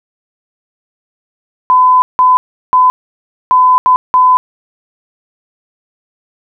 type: tone bursts at uneven times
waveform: sine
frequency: 1010 Hz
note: B5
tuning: 39 cents sharp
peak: -4 dBFS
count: 6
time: 1.7-2.02 / 2.19-2.37 / 2.73-2.9 / 3.51-3.78 / 3.86-3.96 / 4.14-4.37 s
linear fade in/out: 0 ms
effects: none